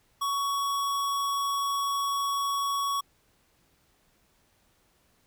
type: tone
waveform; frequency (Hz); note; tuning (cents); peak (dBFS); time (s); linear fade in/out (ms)
square; 1119; C#6; +16; -27; 0.21-3.01; 10
effects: pink hiss -67 dBFS RMS until 5.26 s